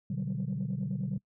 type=chord; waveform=sine; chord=G major seventh; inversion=first; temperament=equal with one note detuned; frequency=123.47 / 146.83 / 186.39 / 196 Hz; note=B2 / D3 / F#3 / G3; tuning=0 / 0 / +13 / 0 cents; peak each=-36 / -34 / -34 / -36 dBFS; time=0.1-1.18 s; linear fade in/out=5 ms; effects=noise-tail reverb RT60 0.1 s tail -25 dB re dry + tanh soft clip ceiling -25 dBFS